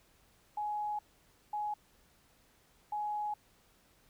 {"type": "tone bursts at uneven times", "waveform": "sine", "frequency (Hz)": 838, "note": "G#5", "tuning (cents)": 15, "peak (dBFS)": -33, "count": 3, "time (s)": [[0.57, 0.99], [1.53, 1.74], [2.92, 3.34]], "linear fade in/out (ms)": 5, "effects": ["pink hiss -67 dBFS RMS until 4.09 s"]}